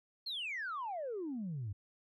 sine exponential sweep, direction down, 4370 to 93 Hz, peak -36 dBFS, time 0.26-1.73 s, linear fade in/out 10 ms, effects tanh soft clip ceiling -34 dBFS

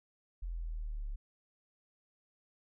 sine linear sweep, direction down, 43.59 to 34.74 Hz, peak -36 dBFS, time 0.42-1.16 s, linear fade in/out 10 ms, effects none

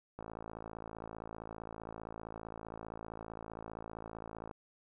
click train, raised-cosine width 1 ms, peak -30 dBFS, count 240, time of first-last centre 0.19-4.512 s, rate 55.3 Hz, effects none

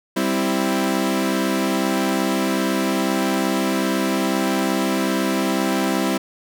sawtooth chord, C major, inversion second, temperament equal, 196 / 261.6 / 329.6 Hz, G3 / C4 / E4, 0 / 0 / 0 cents, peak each -19 dBFS, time 0.16-6.18 s, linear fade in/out 10 ms, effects none

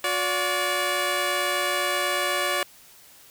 10% pulse tone pair together, 361 / 575.5 Hz, F#4 / D5, -43 / -35 cents, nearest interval minor sixth, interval 808 cents, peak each -20 / -16 dBFS, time 0.04-2.63 s, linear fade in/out 2 ms, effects white hiss -51 dBFS RMS until 3.3 s

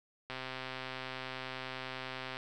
click train, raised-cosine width 0.3 ms, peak -24 dBFS, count 270, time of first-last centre 0.3-2.369 s, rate 130 Hz, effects none

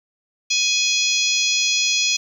harmonic tone, 836 Hz, G#5, 11 cents sharp, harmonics 3 / 4 / 5 / 6 / 7 / 8, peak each -22 / -23 / -24 / -25 / -25 / -26 dBFS, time 0.5-2.17 s, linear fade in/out 10 ms, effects 8-bit

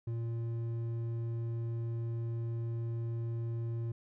sine tone with hard clipping, 115.8 Hz, A#2, 11 cents flat, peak -35 dBFS, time 0.07-3.92 s, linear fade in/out 5 ms, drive 6 dB, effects none

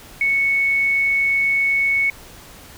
sine tone, 2213 Hz, C#7, 3 cents flat, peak -15 dBFS, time 0.21-2.1 s, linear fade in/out 2 ms, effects pink hiss -42 dBFS RMS until 2.77 s

